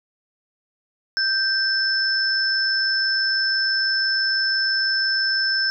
sine tone pair together, 1568 / 5274 Hz, G6 / E8, 0 / 0 cents, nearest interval octave + major sixth, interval 2100 cents, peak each -21 / -21 dBFS, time 1.17-5.7 s, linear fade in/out 0 ms, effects none

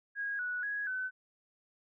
sine tone with pitch steps, 1642 / 1472 / 1663 / 1514 Hz, G#6 / F#6 / G#6 / F#6, -20 / -9 / +2 / +39 cents, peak -33 dBFS, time 0.15-1.11 s, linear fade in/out 50 ms, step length 240 ms, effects none

